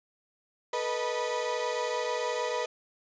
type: tone cluster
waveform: 35% pulse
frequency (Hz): 441.2 / 490.3 / 620 / 974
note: A4 / B4 / D#5 / B5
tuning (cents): +5 / -13 / -6 / -24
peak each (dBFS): -35 / -30 / -34 / -35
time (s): 0.73-2.66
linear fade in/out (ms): 5
effects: resampled to 16000 Hz